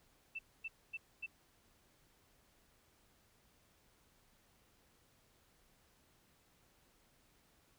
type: tone bursts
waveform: sine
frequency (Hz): 2663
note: E7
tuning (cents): +17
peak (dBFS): -40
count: 4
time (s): 0.35-1.264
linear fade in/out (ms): 10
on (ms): 41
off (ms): 250
effects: pink hiss -71 dBFS RMS until 7.78 s